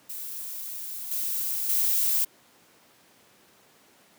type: noise with level steps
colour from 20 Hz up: violet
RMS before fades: -36 / -29 / -24 dBFS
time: 0.09-2.25 s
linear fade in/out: 10 ms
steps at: 1.11 / 1.69 s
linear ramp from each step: 5 ms
effects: pink hiss -58 dBFS RMS until 4.18 s + high-pass 200 Hz 12 dB/octave